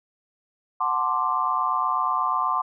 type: chord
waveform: sine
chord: D dominant seventh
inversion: first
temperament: equal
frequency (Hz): 740 / 880 / 1046.5 / 1174.7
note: F#5 / A5 / C6 / D6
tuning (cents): 0 / 0 / 0 / 0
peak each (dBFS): -30 / -30 / -24 / -25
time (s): 0.8-2.62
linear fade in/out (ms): 10
effects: none